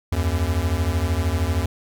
square beating tone pair, 77.78 / 90.78 Hz, D#2 / F#2, 0 / -32 cents, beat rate 13 Hz, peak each -23 dBFS, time 0.12-1.66 s, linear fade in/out 5 ms, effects none

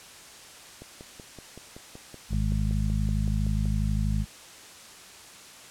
click train, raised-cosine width 2 ms, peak -29 dBFS, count 16, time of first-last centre 0.82-3.656 s, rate 5.29 Hz
harmonic tone, 52.3 Hz, G#1, 13 cents sharp, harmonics 1 / 2 / 3 / 4, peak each -26 / -29 / -31 / -32 dBFS, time 2.29-4.26 s, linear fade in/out 50 ms
effects white hiss -47 dBFS RMS until 5.7 s + low-pass 9000 Hz 12 dB/octave

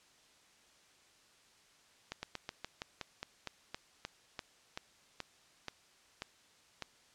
slowing click train, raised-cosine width 0.2 ms, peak -22 dBFS, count 17, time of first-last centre 2.12-6.823 s, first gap 110 ms, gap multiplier 1.12, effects white hiss -65 dBFS RMS until 7.14 s + low-pass 7000 Hz 12 dB/octave

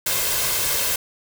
white noise with comb filter, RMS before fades -22 dBFS, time 0.06-0.96 s, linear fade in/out 5 ms, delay 1.9 ms, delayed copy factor +0.5, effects none

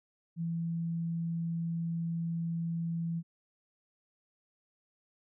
sine tone, 167 Hz, E3, 23 cents sharp, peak -31 dBFS, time 0.36-3.23 s, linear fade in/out 50 ms, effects none

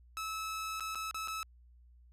sawtooth tone with dropouts, 1300 Hz, E6, 24 cents flat, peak -33 dBFS, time 0.17-1.43 s, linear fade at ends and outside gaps 0 ms, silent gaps 0.798-0.806 / 0.948-0.955 / 1.111-1.145 / 1.275-1.282 s, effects added 60 Hz sine -57 dBFS peak until 2.12 s + resampled to 32000 Hz

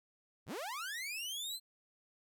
sawtooth linear sweep, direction up, 46.25 to 4178 Hz, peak -36 dBFS, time 0.46-1.6 s, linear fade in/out 50 ms, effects none

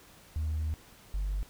sine tone pair in turn, 77.8 / 48.48 Hz, D#2 / G1, 0 / -18 cents, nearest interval minor sixth, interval 818 cents, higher first, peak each -27 dBFS, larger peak neither, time 0.36-0.74 / 1.14-1.43 s, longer first, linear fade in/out 0 ms, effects tanh soft clip ceiling -27 dBFS + pink hiss -56 dBFS RMS until 1.49 s

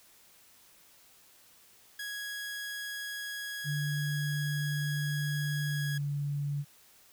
sawtooth tone, 1661.2 Hz, G#6, in tune, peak -33 dBFS, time 1.99-5.98 s, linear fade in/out 5 ms
sine tone with pitch glide, 146.83 to 143.64 Hz, D3 to D3, 0 to -38 cents, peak -30 dBFS, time 3.64-6.65 s, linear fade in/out 50 ms, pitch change -38 cents, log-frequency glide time 5.68-5.94 s
effects white hiss -60 dBFS RMS until 7.12 s

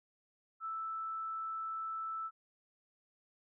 sine tone, 1318.5 Hz, E6, in tune, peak -37 dBFS, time 0.6-2.31 s, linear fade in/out 50 ms, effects none

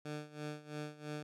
15% pulse tone with tremolo, 150 Hz, D3, 37 cents sharp, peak -33 dBFS, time 0.05-1.23 s, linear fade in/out 5 ms, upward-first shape sine, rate 3 Hz, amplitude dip 85%, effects low-pass 8000 Hz 12 dB/octave

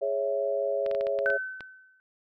sine chord, C# minor, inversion second, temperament equal, 415.3 / 554.4 / 659.3 Hz, G#4 / C#5 / E5, 0 / 0 / 0 cents, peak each -32 / -27 / -32 dBFS, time 0.01-1.38 s, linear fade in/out 20 ms
clicks, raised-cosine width 0.3 ms, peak -24 dBFS, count 8, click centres 0.863 / 0.913 / 0.949 / 1.01 / 1.069 / 1.189 / 1.302 / 1.607 s
sine tone with exponential decay, 1523 Hz, F#6, 50 cents sharp, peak -22 dBFS, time 1.26-2 s, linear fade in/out 0 ms, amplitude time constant 160 ms
effects none

